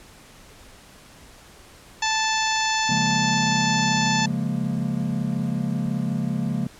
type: harmonic tone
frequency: 878 Hz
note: A5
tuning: 4 cents flat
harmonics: 1 / 2 / 3 / 4 / 5 / 6 / 7 / 8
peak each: -24 / -27 / -29 / -30 / -31 / -32 / -32 / -33 dBFS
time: 2.02-4.26 s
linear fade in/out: 5 ms
type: chord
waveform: triangle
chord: Bb minor seventh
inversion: first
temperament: equal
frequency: 138.59 / 174.61 / 207.7 / 233.1 Hz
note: Db3 / F3 / Ab3 / Bb3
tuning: 0 / 0 / 0 / 0 cents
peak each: -26 dBFS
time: 2.89-6.67 s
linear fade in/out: 5 ms
effects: pink hiss -48 dBFS RMS until 6.79 s + low-pass 11000 Hz 12 dB/octave